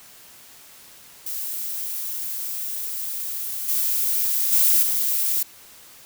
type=noise with level steps; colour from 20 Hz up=violet; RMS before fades=-29 / -22 / -17 / -22 dBFS; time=1.26-5.43 s; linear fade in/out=5 ms; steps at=3.68 / 4.52 / 4.82 s; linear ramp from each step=10 ms; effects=white hiss -47 dBFS RMS until 6.05 s